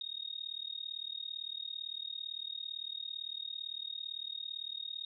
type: tone with amplitude modulation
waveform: sine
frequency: 3729 Hz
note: A#7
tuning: in tune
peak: -35 dBFS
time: 0.01-5.05 s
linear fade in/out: 2 ms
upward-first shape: sine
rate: 37.8 Hz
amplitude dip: 95%
effects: none